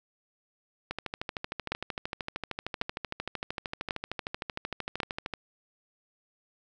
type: two click trains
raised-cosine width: 0.3 ms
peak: -13 / -17 dBFS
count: 4 / 59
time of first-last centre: 1.72-5.002 / 0.91-5.337 s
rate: 0.914 / 13.1 Hz
effects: none